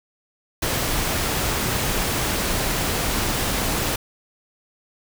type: noise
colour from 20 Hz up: pink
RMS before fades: -23 dBFS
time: 0.62-3.96 s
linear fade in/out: 5 ms
effects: none